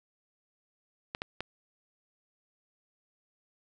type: clicks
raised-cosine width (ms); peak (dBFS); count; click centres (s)
0.3; -18; 3; 1.149 / 1.219 / 1.406
effects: none